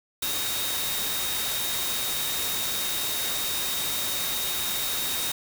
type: tone in noise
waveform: sine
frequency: 3729 Hz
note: A#7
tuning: in tune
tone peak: -32 dBFS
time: 0.22-5.32 s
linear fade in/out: 5 ms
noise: white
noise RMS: -29 dBFS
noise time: 0.22-5.32 s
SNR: -6 dB
effects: none